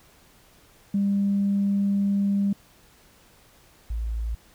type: tone pair in turn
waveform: sine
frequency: 199.6 / 56.01 Hz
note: G3 / A1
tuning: +32 / +32 cents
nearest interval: octave + minor seventh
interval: 2200 cents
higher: first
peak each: -19 / -25 dBFS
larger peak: first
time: 0.94-2.53 / 3.9-4.35 s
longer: first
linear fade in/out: 5 ms
effects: tanh soft clip ceiling -15 dBFS + pink hiss -56 dBFS RMS until 4.54 s